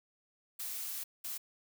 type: noise bursts at uneven times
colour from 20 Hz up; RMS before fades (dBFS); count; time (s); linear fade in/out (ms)
blue; -40; 2; 0.59-1.04 / 1.24-1.38; 10
effects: none